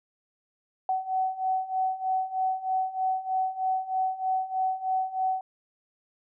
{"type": "beating tone pair", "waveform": "sine", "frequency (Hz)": [752, 755.2], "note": ["F#5", "F#5"], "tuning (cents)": [28, 35], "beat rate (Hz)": 3.2, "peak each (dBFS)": [-30, -27], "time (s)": [0.89, 5.41], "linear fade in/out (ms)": 2, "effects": []}